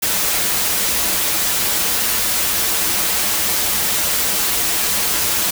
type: noise with comb filter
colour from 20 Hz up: white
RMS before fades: -18 dBFS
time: 0.02-5.51 s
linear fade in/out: 10 ms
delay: 7.6 ms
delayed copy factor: -0.5
effects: none